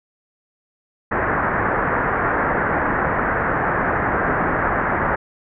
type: low-pass noise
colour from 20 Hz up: white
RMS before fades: -20 dBFS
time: 1.11-5.16 s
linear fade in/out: 10 ms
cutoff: 1800 Hz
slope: 48 dB/octave
effects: none